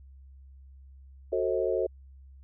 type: chord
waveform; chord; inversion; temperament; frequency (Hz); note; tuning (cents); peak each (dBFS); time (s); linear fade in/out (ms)
sine; F# diminished seventh; none; just; 370 / 444 / 532.8 / 639.4; F#4 / A4 / C5 / Eb5; 0 / +16 / +31 / +47; -30 / -30 / -30 / -33; 1.32-1.87; 10
effects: added 67 Hz sine -48 dBFS peak until 2.43 s